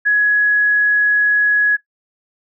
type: tone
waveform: sine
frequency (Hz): 1678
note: G#6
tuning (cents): +17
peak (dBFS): -10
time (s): 0.05-1.77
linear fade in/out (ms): 20
effects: noise-tail reverb RT60 0.1 s tail -18 dB re dry

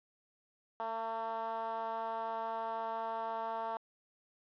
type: tone with band-pass filter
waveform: 10% pulse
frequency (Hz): 225.5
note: A3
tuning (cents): +43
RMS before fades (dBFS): -38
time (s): 0.8-3.77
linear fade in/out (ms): 0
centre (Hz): 840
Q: 2.8
effects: resampled to 11025 Hz + 11-bit

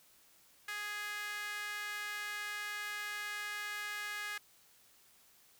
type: tone with high-pass filter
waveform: sawtooth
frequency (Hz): 415.3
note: G#4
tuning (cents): 0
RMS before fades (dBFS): -41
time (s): 0.68-4.38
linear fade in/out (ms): 5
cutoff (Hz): 1700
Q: 2.7
effects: white hiss -65 dBFS RMS until 5.59 s

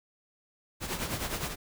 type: noise with tremolo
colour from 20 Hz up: pink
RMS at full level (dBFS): -31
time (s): 0.8-1.56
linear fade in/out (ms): 50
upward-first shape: triangle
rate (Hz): 9.7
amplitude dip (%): 70
effects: none

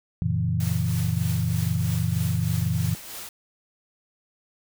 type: chord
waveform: sine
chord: F# dominant seventh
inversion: none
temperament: equal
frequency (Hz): 92.5 / 116.54 / 138.59 / 164.81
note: F#2 / A#2 / C#3 / E3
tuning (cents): 0 / 0 / 0 / 0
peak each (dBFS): -27 / -26 / -31 / -26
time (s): 0.22-2.95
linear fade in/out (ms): 0
type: noise with tremolo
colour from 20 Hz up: white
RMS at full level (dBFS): -36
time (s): 0.6-3.29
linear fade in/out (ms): 2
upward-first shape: triangle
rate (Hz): 3.2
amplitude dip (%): 55
effects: none

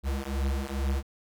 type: beating tone pair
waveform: square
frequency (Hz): 66.9 / 69.2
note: C2 / C#2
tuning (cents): +39 / -2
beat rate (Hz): 2.3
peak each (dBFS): -31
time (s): 0.03-1.03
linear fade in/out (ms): 50
effects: none

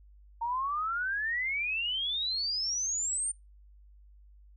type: exponential sweep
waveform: sine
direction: up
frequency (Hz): 910 to 9070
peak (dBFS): -29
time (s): 0.41-3.32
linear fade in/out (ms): 10
effects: noise-tail reverb RT60 0.2 s tail -23 dB re dry + added 50 Hz sine -53 dBFS peak until 4.56 s

